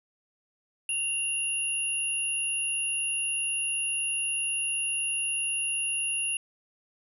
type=tone pair together; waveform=sine; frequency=2775 / 10464 Hz; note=F7 / E9; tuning=-12 / -14 cents; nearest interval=octave + major seventh; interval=2298 cents; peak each=-30 / -29 dBFS; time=0.89-6.37 s; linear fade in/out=2 ms; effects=none